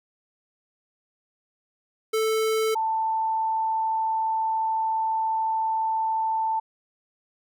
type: tone pair in turn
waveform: square / sine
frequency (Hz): 440 / 887.1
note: A4 / A5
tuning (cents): 0 / +14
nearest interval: octave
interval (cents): 1214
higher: second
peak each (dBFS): -22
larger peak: neither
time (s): 2.13-2.75 / 2.75-6.6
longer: second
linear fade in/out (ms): 10
effects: none